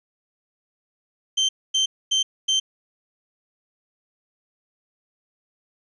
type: tone bursts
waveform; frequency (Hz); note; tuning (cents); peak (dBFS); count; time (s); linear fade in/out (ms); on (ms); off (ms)
35% pulse; 3120; G7; -9; -16; 4; 1.37-2.6; 10; 120; 250
effects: resampled to 24000 Hz